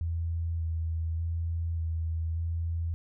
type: tone with vibrato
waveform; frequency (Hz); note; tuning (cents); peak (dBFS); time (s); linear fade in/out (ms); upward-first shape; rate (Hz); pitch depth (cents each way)
sine; 82.41; E2; 0; -28; 0.01-2.94; 0; square; 0.85; 18
effects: none